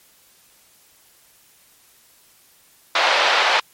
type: band-pass noise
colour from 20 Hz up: pink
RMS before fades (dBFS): -17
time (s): 2.95-3.6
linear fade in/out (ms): 5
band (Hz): 600 to 4200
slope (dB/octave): 24
effects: white hiss -54 dBFS RMS until 3.73 s + MP3 64 kbps